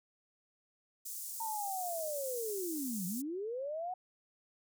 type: high-pass noise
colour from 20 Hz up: pink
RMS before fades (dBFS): -43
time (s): 1.05-3.22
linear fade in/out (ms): 10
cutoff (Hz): 6900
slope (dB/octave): 24
type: linear two-way sweep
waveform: sine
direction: down then up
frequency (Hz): 918 to 171 to 749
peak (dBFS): -36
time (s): 1.4-3.94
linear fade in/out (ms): 5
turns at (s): 3.06
effects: none